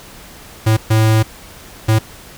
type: tone bursts at uneven times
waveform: square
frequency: 110 Hz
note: A2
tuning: in tune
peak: -10 dBFS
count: 3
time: 0.66-0.77 / 0.9-1.23 / 1.88-1.99 s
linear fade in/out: 10 ms
effects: pink hiss -38 dBFS RMS until 2.37 s